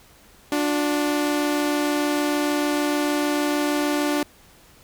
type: tone pair together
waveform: sawtooth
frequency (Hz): 293.7 / 360.3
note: D4 / F#4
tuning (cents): 0 / -46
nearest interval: major third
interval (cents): 354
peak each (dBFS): -17 / -24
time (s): 0.52-4.23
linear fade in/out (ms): 2
effects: pink hiss -52 dBFS RMS until 4.83 s